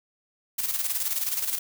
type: noise with tremolo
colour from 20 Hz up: blue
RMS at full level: -26 dBFS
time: 0.58-1.59 s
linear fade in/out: 10 ms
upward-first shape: square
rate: 19 Hz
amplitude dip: 55%
effects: none